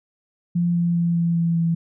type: tone with pitch steps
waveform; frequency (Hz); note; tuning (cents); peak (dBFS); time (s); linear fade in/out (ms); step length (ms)
sine; 173.1 / 171.81 / 170.52 / 169.24 / 167.98 / 166.72; F3 / F3 / F3 / E3 / E3 / E3; -15 / -28 / -41 / +46 / +33 / +20; -17; 0.55-1.75; 10; 200
effects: none